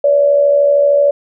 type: tone with amplitude modulation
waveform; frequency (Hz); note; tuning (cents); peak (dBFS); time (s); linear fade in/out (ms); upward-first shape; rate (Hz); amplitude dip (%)
sine; 573; D5; -43; -5; 0.04-1.11; 5; sine; 73.1; 50
effects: none